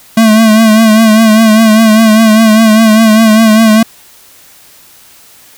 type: tone with vibrato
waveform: square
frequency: 220 Hz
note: A3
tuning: in tune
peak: -3 dBFS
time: 0.17-3.83 s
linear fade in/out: 5 ms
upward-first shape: triangle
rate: 5 Hz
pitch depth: 61 cents each way
effects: white hiss -39 dBFS RMS until 5.57 s